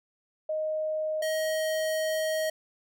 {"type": "tone pair in turn", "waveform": ["sine", "square"], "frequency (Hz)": [622.3, 629.9], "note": ["D#5", "D#5"], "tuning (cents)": [0, 21], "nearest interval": "unison", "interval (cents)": 21, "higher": "second", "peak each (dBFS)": -27, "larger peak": "neither", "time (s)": [[0.49, 1.22], [1.22, 2.5]], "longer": "second", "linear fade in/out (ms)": 5, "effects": []}